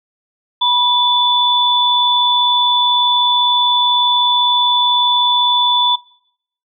sine tone pair together, 977 / 3478 Hz, B5 / A7, -19 / -21 cents, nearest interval octave + minor seventh, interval 2198 cents, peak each -15 / -13 dBFS, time 0.61-5.96 s, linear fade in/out 10 ms, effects noise-tail reverb RT60 0.7 s tail -22 dB re dry

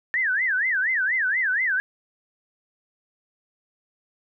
sine tone with vibrato, 1760 Hz, A6, in tune, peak -20 dBFS, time 0.14-1.8 s, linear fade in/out 0 ms, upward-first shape sine, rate 4.2 Hz, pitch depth 290 cents each way, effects none

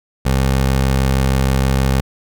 20% pulse tone, 66.4 Hz, C2, 26 cents sharp, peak -8 dBFS, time 0.25-2.01 s, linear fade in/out 10 ms, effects none

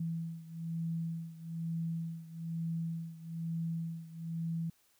sine beating tone pair, 164.81 / 165.91 Hz, E3 / E3, 0 / +11 cents, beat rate 1.1 Hz, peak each -37 / -40 dBFS, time 0-4.7 s, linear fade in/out 5 ms, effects white hiss -70 dBFS RMS until 4.99 s

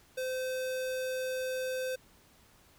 square tone, 515 Hz, C5, 28 cents flat, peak -33 dBFS, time 0.17-1.96 s, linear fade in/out 10 ms, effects pink hiss -62 dBFS RMS until 2.78 s

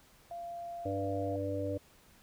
sine tone, 689 Hz, F5, 24 cents flat, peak -39 dBFS, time 0.31-1.36 s, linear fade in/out 2 ms
harmonic tone, 98 Hz, G2, in tune, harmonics 1 / 3 / 5 / 6, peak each -38 / -38 / -38 / -38 dBFS, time 0.85-1.78 s, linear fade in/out 10 ms
effects pink hiss -62 dBFS RMS until 2.22 s

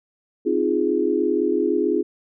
sine chord, F minor seventh, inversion second, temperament equal, 261.6 / 311.1 / 349.2 / 415.3 Hz, C4 / Eb4 / F4 / Ab4, 0 / 0 / 0 / 0 cents, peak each -26 / -24 / -22 / -22 dBFS, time 0.45-2.03 s, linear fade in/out 20 ms, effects none

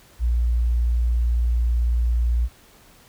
sine tone, 59 Hz, A#1, 22 cents sharp, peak -17 dBFS, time 0.19-2.49 s, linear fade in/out 50 ms, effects pink hiss -52 dBFS RMS until 3.08 s

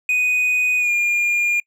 triangle tone with pitch glide, 2489 to 2413 Hz, D#7 to D7, 0 to +46 cents, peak -14 dBFS, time 0.09-1.6 s, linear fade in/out 2 ms, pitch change -54 cents, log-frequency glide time 0.78-0.91 s, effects noise-tail reverb RT60 0.1 s tail -26 dB re dry

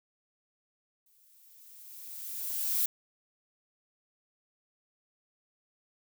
violet noise with exponential growth, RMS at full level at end -27 dBFS, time 1.06-2.86 s, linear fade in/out 5 ms, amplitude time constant 390 ms, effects none

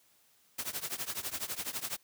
white noise with tremolo, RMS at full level -34 dBFS, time 0.58-1.97 s, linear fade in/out 10 ms, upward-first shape triangle, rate 12 Hz, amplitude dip 95%, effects white hiss -67 dBFS RMS until 2.03 s + high-pass 60 Hz 12 dB/octave

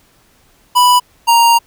square tone pair in turn, 987.8 / 933.2 Hz, B5 / A#5, 0 / +2 cents, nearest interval minor second, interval 98 cents, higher first, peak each -7 dBFS, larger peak neither, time 0.75-1 / 1.27-1.59 s, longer second, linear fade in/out 20 ms, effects pink hiss -52 dBFS RMS until 1.66 s

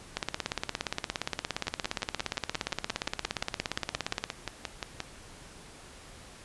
two click trains, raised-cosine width 0.2 ms, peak -12 / -15 dBFS, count 71 / 20, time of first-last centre 0.17-4.24 / 1.67-5.003 s, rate 17.2 / 5.7 Hz, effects pink hiss -50 dBFS RMS until 6.44 s + resampled to 24000 Hz

